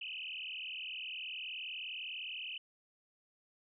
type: tone with frequency modulation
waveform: sine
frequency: 2787 Hz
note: F7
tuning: 4 cents flat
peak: -40 dBFS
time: 0.01-2.58 s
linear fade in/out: 5 ms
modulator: 39.8 Hz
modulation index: 7.2
effects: none

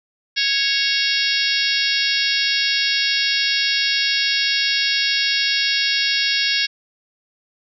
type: harmonic tone with a mistuned harmonic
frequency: 553 Hz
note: C#5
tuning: 4 cents flat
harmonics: 3 / 4 / 5 / 6 / 7 / 8 / 9 / 10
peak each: -25 / -25 / -25 / -25 / -25 / -25 / -25 / -25 dBFS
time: 0.36-6.67 s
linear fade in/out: 20 ms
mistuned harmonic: 7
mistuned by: -35 cents
effects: none

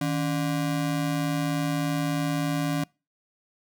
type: ring-modulated tone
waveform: square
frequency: 219.3 Hz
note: A3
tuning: 6 cents flat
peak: -22 dBFS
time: 0.01-2.84 s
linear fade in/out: 5 ms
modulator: 61.7 Hz
effects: noise-tail reverb RT60 0.3 s tail -26 dB re dry

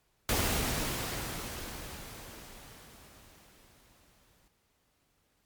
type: noise with exponential decay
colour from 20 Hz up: pink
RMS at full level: -28 dBFS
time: 0.29-4.48 s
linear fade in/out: 1 ms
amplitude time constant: 910 ms
effects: pink hiss -73 dBFS RMS until 5.45 s + MP3 96 kbps

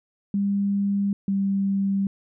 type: tone pair in turn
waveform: sine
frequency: 200 / 196.45 Hz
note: G3 / G3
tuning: +35 / +4 cents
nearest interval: unison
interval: 31 cents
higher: first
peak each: -20 dBFS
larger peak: neither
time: 0.34-1.13 / 1.28-2.07 s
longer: neither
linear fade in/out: 2 ms
effects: none

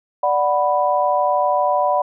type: chord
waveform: sine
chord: B minor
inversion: first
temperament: equal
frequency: 587.3 / 740 / 987.8 Hz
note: D5 / F#5 / B5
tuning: 0 / 0 / 0 cents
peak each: -19 dBFS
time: 0.23-2.02 s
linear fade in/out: 5 ms
effects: none

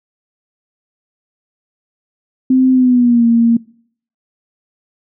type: tone with pitch glide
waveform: sine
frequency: 259.1 to 232.2 Hz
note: C4 to A#3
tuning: -17 to -7 cents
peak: -7 dBFS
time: 2.5-3.57 s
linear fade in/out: 5 ms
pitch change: -190 cents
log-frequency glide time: 2.72-3.26 s
effects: noise-tail reverb RT60 0.6 s tail -24 dB re dry

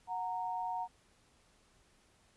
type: tone pair together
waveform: sine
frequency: 735 / 926 Hz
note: F#5 / A#5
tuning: -12 / -12 cents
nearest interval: major third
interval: 400 cents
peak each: -38 / -37 dBFS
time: 0.07-0.88 s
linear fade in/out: 50 ms
effects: pink hiss -68 dBFS RMS until 2.36 s + resampled to 24000 Hz

